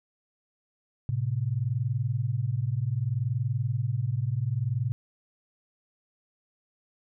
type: tone pair together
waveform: sine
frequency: 110.16 / 130.81 Hz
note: A2 / C3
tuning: +3 / 0 cents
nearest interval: minor third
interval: 297 cents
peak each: -28 dBFS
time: 1.09-4.92 s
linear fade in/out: 0 ms
effects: none